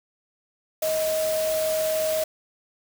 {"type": "tone in noise", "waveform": "sine", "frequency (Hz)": 630, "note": "D#5", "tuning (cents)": 21, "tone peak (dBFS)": -22, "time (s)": [0.82, 2.24], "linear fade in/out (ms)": 5, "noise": "white", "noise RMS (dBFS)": -32, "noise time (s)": [0.82, 2.24], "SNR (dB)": 7, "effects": []}